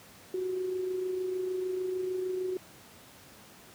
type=tone with amplitude modulation; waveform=sine; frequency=370 Hz; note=F#4; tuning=in tune; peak=-28 dBFS; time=0.34-2.57 s; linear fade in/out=2 ms; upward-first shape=sine; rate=26.6 Hz; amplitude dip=40%; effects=pink hiss -53 dBFS RMS until 3.74 s + high-pass 100 Hz 12 dB/octave